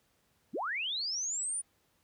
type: linear sweep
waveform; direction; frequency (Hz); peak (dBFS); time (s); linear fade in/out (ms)
sine; up; 146.83 to 9600; -32; 0.53-1.62; 20
effects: pink hiss -72 dBFS RMS until 2.03 s + high-pass 60 Hz 12 dB/octave